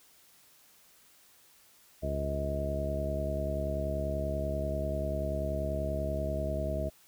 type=harmonic tone; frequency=70.3 Hz; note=C#2; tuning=25 cents sharp; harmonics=1 / 2 / 3 / 4 / 5 / 6 / 7 / 9; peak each=-34 / -38 / -41 / -44 / -42 / -46 / -46 / -34 dBFS; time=2.02-6.9 s; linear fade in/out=20 ms; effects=white hiss -61 dBFS RMS until 7.07 s